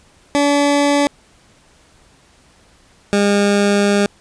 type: tone pair in turn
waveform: 20% pulse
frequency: 286.7 / 202.7 Hz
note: D4 / G#3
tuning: -42 / -42 cents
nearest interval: tritone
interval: 600 cents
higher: first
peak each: -7 dBFS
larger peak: neither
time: 0.35-1.07 / 3.13-4.06 s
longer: second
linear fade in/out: 0 ms
effects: pink hiss -51 dBFS RMS until 4.2 s + resampled to 22050 Hz